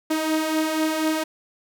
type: beating tone pair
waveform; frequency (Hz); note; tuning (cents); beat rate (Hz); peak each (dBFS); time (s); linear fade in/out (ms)
sawtooth; 311.1 / 315.2; D#4 / D#4; 0 / +23; 4.1; -24 / -18; 0.1-1.24; 10
effects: none

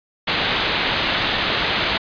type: low-pass noise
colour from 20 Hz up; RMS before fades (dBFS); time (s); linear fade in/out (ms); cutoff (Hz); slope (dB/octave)
white; -21; 0.27-1.98; 10; 4100; 48
effects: resampled to 11025 Hz

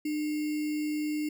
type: tone with sample-and-hold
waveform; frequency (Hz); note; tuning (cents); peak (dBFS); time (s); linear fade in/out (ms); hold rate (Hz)
sine; 301.7; D4; +47; -28; 0.05-1.29; 5; 2450
effects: none

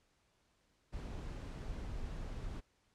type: noise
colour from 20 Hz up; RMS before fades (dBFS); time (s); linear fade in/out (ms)
brown; -43; 0.92-2.61; 20
effects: pink hiss -75 dBFS RMS until 2.94 s + low-pass 8000 Hz 12 dB/octave

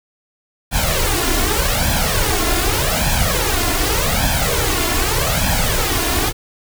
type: noise with flanger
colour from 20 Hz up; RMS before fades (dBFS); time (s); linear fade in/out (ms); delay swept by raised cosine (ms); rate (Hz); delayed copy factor
pink; -17; 0.71-6.33; 50; 1.2 to 2.9; 0.84; +0.75
effects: none

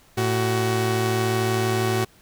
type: tone pair together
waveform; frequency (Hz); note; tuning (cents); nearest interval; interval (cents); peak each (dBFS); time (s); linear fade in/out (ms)
sawtooth; 111.73 / 374.5; A2 / F#4; +27 / +21; octave + major sixth; 2094; -19; 0.17-2.05; 10
effects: pink hiss -55 dBFS RMS until 2.21 s

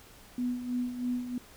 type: tone with tremolo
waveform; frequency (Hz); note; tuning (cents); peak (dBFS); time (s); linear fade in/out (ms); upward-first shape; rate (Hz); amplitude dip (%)
sine; 246.9; B3; 0; -27; 0.38-1.38; 2; sine; 3.1; 65
effects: pink hiss -54 dBFS RMS until 1.56 s

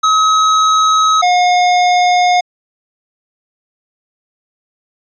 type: tone pair in turn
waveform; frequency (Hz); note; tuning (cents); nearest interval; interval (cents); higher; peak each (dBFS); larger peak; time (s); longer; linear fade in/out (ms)
square; 1277 / 718.2; D#6 / F5; +45 / +48; minor seventh; 997; first; -9; neither; 0.03-1.22 / 1.22-2.41; neither; 10
effects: resampled to 16000 Hz

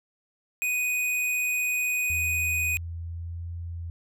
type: tone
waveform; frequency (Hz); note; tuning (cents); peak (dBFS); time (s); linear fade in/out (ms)
square; 2489; D#7; 0; -25; 0.62-2.77; 0
type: tone with vibrato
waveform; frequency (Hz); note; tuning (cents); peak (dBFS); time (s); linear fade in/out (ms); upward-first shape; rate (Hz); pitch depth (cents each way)
sine; 84.6; E2; +45; -32; 2.1-3.9; 0; triangle; 0.87; 16
effects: none

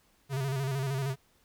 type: tone with vibrato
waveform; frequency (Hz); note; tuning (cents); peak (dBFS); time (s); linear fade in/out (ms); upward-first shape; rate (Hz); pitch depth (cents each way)
square; 135.5; C#3; -39; -30; 0.29-1.16; 50; square; 13; 55
effects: pink hiss -67 dBFS RMS until 1.44 s

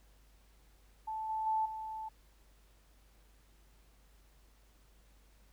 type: tone with level steps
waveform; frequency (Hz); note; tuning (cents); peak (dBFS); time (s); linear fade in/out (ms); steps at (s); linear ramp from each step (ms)
sine; 876; A5; -8; -36 / -33 / -29 / -39; 1.07-2.09; 10; 1.29 / 1.46 / 1.65; 10
effects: added 50 Hz sine -62 dBFS peak until 5.52 s + pink hiss -69 dBFS RMS until 5.52 s

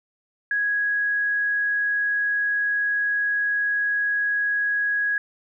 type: tone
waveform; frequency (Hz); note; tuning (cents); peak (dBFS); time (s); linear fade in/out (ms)
sine; 1661.2; G#6; 0; -20; 0.51-5.18; 2
effects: none

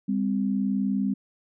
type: tone pair together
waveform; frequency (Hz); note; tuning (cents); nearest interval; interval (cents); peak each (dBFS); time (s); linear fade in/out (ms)
sine; 199.95 / 259.8; G3 / C4; +35 / -12; perfect fourth; 453; -24 / -27; 0.08-1.14; 10
effects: none

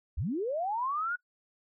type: linear sweep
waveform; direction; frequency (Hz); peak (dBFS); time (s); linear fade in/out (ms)
sine; up; 49 to 1480; -29; 0.17-1.16; 10
effects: noise-tail reverb RT60 0.1 s tail -22 dB re dry

